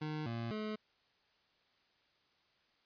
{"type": "tone with pitch steps", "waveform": "25% pulse", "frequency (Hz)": [153.5, 116, 214.5], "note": ["D#3", "A#2", "A3"], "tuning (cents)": [-23, -8, -44], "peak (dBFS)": -34, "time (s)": [0.01, 0.76], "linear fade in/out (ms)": 10, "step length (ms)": 250, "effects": ["white hiss -73 dBFS RMS until 2.85 s", "resampled to 11025 Hz"]}